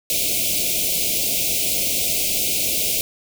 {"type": "band-stop noise", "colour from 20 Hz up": "white", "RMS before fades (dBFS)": -21, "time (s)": [0.1, 3.01], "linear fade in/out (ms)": 0, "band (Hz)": [710, 2200], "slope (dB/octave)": 96, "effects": []}